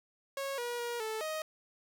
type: tone with pitch steps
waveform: sawtooth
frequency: 549 / 480.7 / 476.2 / 438.3 / 626 Hz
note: C#5 / B4 / A#4 / A4 / D#5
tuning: -17 / -47 / +37 / -7 / +10 cents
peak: -31 dBFS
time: 0.37-1.42 s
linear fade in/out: 2 ms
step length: 210 ms
effects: none